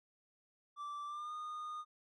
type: tone with pitch glide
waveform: triangle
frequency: 1168 to 1226.1 Hz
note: D6 to D#6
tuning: -10 to -26 cents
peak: -39 dBFS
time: 0.76-1.85 s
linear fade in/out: 50 ms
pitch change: +84 cents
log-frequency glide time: 1.06-1.33 s
effects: MP3 48 kbps